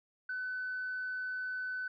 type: tone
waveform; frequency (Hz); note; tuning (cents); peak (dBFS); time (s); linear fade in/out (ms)
sine; 1507; F#6; +31; -34; 0.29-1.88; 5
effects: tanh soft clip ceiling -31 dBFS